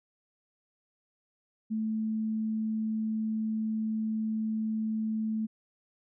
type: tone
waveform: sine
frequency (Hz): 219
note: A3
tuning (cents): -8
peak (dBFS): -28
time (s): 1.7-5.47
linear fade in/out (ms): 20
effects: none